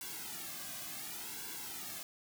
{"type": "noise with flanger", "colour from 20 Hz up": "white", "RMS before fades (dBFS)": -44, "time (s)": [0.01, 2.03], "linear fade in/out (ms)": 2, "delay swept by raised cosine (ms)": [1.6, 2.22], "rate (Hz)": 0.69, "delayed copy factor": -0.95, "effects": []}